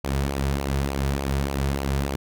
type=tone with flanger; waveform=sawtooth; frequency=68.9 Hz; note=C#2; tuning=10 cents flat; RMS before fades=-25 dBFS; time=0.04-2.16 s; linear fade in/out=5 ms; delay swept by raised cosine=0.54 to 3.84 ms; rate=3.4 Hz; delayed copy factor=-0.55; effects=none